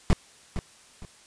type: noise with echo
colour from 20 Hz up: brown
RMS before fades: -17 dBFS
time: 0.1-0.13 s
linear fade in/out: 0 ms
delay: 460 ms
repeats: 2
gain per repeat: -11 dB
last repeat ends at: 1.05 s
effects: white hiss -54 dBFS RMS until 1.26 s + resampled to 22050 Hz